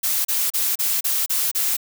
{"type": "noise bursts", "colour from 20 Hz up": "blue", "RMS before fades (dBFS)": -21, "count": 7, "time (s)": [0.03, 1.768], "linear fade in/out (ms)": 10, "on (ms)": 220, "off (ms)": 33, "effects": []}